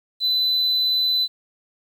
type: tone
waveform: sine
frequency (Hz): 4009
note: B7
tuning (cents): +25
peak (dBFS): -15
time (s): 0.2-1.28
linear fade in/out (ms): 50
effects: tanh soft clip ceiling -16 dBFS + 8-bit